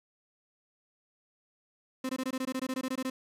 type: tone bursts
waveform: 35% pulse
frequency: 260 Hz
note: C4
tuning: 11 cents flat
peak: -29 dBFS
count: 15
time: 2.04-3.1 s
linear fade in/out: 5 ms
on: 52 ms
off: 20 ms
effects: resampled to 32000 Hz + 10-bit